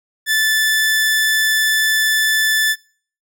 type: tone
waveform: sawtooth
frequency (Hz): 1751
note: A6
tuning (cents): -9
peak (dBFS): -10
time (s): 0.26-2.76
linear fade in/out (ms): 50
effects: noise-tail reverb RT60 0.5 s tail -25 dB re dry